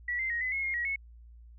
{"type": "tone with pitch steps", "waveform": "sine", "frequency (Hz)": [1943, 2079, 1881, 2020, 2172, 2138, 1909, 2195], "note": ["B6", "C7", "A#6", "B6", "C#7", "C7", "A#6", "C#7"], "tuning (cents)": [-29, -12, 15, 39, -36, 37, 41, -18], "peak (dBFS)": -29, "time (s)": [0.08, 0.96], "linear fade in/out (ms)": 5, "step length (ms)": 110, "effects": ["added 58 Hz sine -49 dBFS peak until 1.58 s"]}